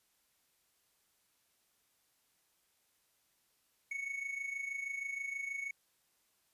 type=tone with amplitude modulation; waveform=triangle; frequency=2217 Hz; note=C#7; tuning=in tune; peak=-33 dBFS; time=3.91-5.71 s; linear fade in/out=5 ms; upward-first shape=sine; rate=26.3 Hz; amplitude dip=65%; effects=white hiss -75 dBFS RMS until 6.53 s + resampled to 32000 Hz